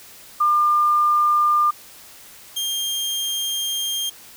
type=tone pair in turn; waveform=sine / sawtooth; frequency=1200 / 3204 Hz; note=D6 / G7; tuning=+37 / +37 cents; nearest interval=octave + perfect fourth; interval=1700 cents; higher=second; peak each=-14 / -19 dBFS; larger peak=first; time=0.4-1.71 / 2.56-4.1 s; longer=second; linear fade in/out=10 ms; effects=white hiss -44 dBFS RMS until 4.36 s